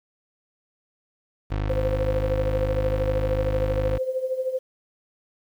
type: tone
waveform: 25% pulse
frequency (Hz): 51.4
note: G#1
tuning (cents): -17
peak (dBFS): -20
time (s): 1.5-3.99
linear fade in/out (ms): 20
type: tone with tremolo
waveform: sine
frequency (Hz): 518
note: C5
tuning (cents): -17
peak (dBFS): -20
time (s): 1.69-4.59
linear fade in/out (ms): 10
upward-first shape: triangle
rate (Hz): 13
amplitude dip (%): 80
effects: low-pass 3000 Hz 12 dB/octave + 9-bit